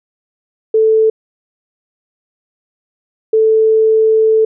sine tone pair in turn, 440.1 / 440.1 Hz, A4 / A4, 0 / 0 cents, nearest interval unison, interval 0 cents, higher neither, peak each -7 dBFS, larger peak neither, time 0.74-1.1 / 3.33-4.45 s, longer second, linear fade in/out 5 ms, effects none

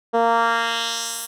10% pulse tone with band-pass filter sweep, 230.9 Hz, A#3, 16 cents flat, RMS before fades -21 dBFS, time 0.13-1.27 s, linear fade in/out 20 ms, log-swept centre 520 to 12000 Hz, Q 1.4, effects none

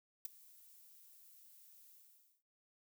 violet noise with ADSR envelope, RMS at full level -38 dBFS, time 0.25-2.43 s, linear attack 4 ms, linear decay 10 ms, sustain -24 dB, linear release 520 ms, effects noise-tail reverb RT60 0.3 s tail -19 dB re dry

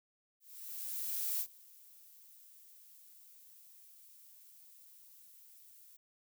violet noise with ADSR envelope, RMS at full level -35 dBFS, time 0.4-5.97 s, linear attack 1000 ms, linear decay 69 ms, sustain -24 dB, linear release 10 ms, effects none

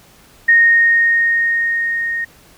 sine tone with level ramp, 1855 Hz, A#6, 9 cents flat, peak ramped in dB -6 to -18 dBFS, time 0.48-2.25 s, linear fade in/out 10 ms, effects pink hiss -47 dBFS RMS until 2.57 s

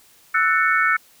sine chord, F# minor seventh, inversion third, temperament equal with one note detuned, 1318.5 / 1480 / 1785.6 / 2217 Hz, E6 / F#6 / A6 / C#7, 0 / 0 / +25 / 0 cents, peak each -20 / -20 / -22 / -22 dBFS, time 0.34-0.97 s, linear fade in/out 10 ms, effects white hiss -53 dBFS RMS until 1.2 s

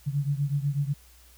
sine beating tone pair, 140 / 148.1 Hz, C#3 / D3, +18 / +15 cents, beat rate 8.1 Hz, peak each -26 / -29 dBFS, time 0.06-0.94 s, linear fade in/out 20 ms, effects added 60 Hz sine -54 dBFS peak until 1.37 s + white hiss -57 dBFS RMS until 1.37 s

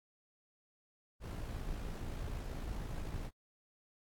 brown noise with amplitude modulation, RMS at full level -39 dBFS, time 1.2-3.31 s, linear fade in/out 50 ms, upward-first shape sine, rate 55.7 Hz, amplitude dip 40%, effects AAC 64 kbps

